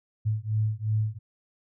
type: beating tone pair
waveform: sine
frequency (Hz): 106.8 / 109.6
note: G#2 / A2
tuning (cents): +49 / -6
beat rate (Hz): 2.8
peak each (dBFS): -27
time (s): 0.25-1.19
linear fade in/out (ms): 20
effects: none